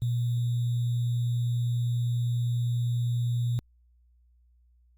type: tone with sample-and-hold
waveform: sine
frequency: 120 Hz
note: B2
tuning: 49 cents flat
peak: -24 dBFS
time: 0.02-3.59 s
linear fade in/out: 0 ms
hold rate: 3675 Hz
effects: added 60 Hz sine -59 dBFS peak until 4.97 s + Opus 32 kbps